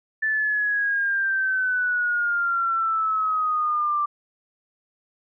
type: exponential sweep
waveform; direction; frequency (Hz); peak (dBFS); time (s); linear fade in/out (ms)
sine; down; 1760 to 1174.7; -20; 0.22-4.06; 10
effects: none